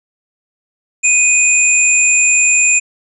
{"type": "tone pair together", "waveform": "sine", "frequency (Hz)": [2489, 7250], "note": ["D#7", "A#8"], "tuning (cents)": [0, -49], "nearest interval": "octave + perfect fifth", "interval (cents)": 1851, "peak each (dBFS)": -11, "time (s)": [1.03, 2.8], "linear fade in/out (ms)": 20, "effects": []}